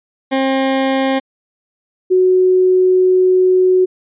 20% pulse / sine tone pair in turn, 267 / 369.6 Hz, C4 / F#4, +35 / -2 cents, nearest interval tritone, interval 563 cents, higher second, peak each -8 dBFS, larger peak neither, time 0.31-1.2 / 2.1-3.86 s, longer second, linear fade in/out 20 ms, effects resampled to 8000 Hz

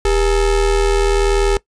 square ring-modulated tone, 219.4 Hz, A3, 5 cents flat, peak -10 dBFS, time 0.05-1.57 s, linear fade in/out 2 ms, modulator 179 Hz, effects noise-tail reverb RT60 0.1 s tail -20 dB re dry + resampled to 22050 Hz

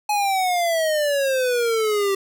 square exponential sweep, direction down, 846 to 387.4 Hz, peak -19 dBFS, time 0.09-2.15 s, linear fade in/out 5 ms, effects none

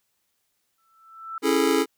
sine tone with exponential growth, 1327 Hz, E6, 11 cents sharp, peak -28 dBFS, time 0.78-1.38 s, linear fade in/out 2 ms, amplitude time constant 130 ms
square chord, A major seventh, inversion first, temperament just, 275 / 330 / 412.5 / 440 Hz, C#4 / E4 / G#4 / A4, -14 / +2 / -12 / 0 cents, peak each -25 dBFS, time 1.42-1.86 s, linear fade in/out 50 ms
effects white hiss -73 dBFS RMS until 1.97 s

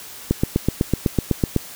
click train, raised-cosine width 3 ms, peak -3 dBFS, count 11, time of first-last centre 0.31-1.563 s, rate 7.98 Hz, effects white hiss -38 dBFS RMS until 1.75 s

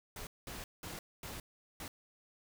pink noise bursts at uneven times, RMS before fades -45 dBFS, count 5, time 0.16-0.27 / 0.47-0.64 / 0.83-0.99 / 1.23-1.4 / 1.8-1.88 s, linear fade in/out 2 ms, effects none

